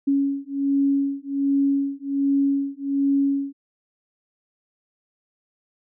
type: beating tone pair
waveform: sine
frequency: 277.2 / 278.5 Hz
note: C#4 / C#4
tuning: 0 / +8 cents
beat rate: 1.3 Hz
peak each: -22 dBFS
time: 0.07-3.53 s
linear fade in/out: 10 ms
effects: none